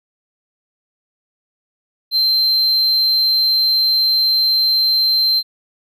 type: tone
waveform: triangle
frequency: 4124 Hz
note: C8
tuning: 26 cents flat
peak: -11 dBFS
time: 2.11-5.43 s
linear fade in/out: 50 ms
effects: none